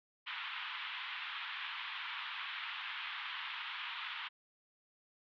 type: band-pass noise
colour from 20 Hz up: white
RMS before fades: -43 dBFS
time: 0.26-4.29 s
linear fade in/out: 20 ms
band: 930 to 3500 Hz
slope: 48 dB/octave
effects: none